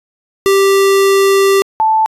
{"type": "tone pair in turn", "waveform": ["square", "sine"], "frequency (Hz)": [392, 877.9], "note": ["G4", "A5"], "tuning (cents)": [0, -4], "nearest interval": "octave + major second", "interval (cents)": 1396, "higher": "second", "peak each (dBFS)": -8, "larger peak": "neither", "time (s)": [[0.46, 1.62], [1.8, 2.06]], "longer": "first", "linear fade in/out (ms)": 0, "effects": ["resampled to 32000 Hz"]}